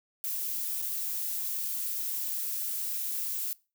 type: noise with dropouts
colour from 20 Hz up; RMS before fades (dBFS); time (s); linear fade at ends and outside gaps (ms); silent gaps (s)
violet; -33; 0.24-3.53; 0; 0.818-0.823
effects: noise-tail reverb RT60 0.3 s tail -22 dB re dry